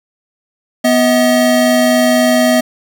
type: tone pair together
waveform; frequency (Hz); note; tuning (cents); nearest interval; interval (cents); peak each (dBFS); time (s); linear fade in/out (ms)
square; 246.9 / 637.1; B3 / D#5; 0 / +41; octave + major third; 1641; -12; 0.84-2.61; 10
effects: none